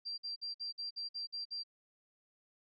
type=tone bursts; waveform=sine; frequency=4723 Hz; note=D8; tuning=9 cents sharp; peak=-38 dBFS; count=9; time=0.05-1.636 s; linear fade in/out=20 ms; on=130 ms; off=52 ms; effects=none